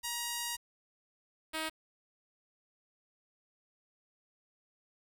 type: tone pair in turn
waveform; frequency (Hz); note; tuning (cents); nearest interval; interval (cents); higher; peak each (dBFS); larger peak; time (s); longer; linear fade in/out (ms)
5% pulse; 949 / 316.7; A#5 / D#4; +31 / +31; octave + perfect fifth; 1900; first; -23; neither; 0.03-0.57 / 1.53-1.7; first; 20
effects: 9-bit